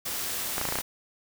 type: noise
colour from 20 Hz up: white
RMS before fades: -32 dBFS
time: 0.05-0.82 s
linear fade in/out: 10 ms
type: clicks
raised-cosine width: 0.5 ms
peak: -14 dBFS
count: 7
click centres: 0.581 / 0.614 / 0.653 / 0.688 / 0.724 / 0.756 / 0.787 s
effects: none